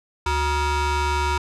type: ring-modulated tone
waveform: 35% pulse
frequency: 440 Hz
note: A4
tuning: in tune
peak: -15 dBFS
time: 0.26-1.38 s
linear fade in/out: 5 ms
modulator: 513 Hz
effects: low-pass 7000 Hz 12 dB/octave